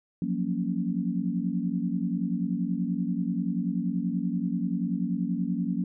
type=chord; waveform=sine; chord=Gb major seventh; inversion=third; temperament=equal; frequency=174.61 / 185 / 233.1 / 277.2 Hz; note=F3 / Gb3 / Bb3 / Db4; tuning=0 / 0 / 0 / 0 cents; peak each=-31 / -30 / -31 / -33 dBFS; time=0.22-5.84 s; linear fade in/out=2 ms; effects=none